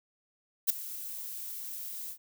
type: noise with ADSR envelope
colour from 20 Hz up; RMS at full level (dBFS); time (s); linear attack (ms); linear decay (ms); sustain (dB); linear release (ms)
violet; -22; 0.67-2.18; 27; 10; -18; 81
effects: none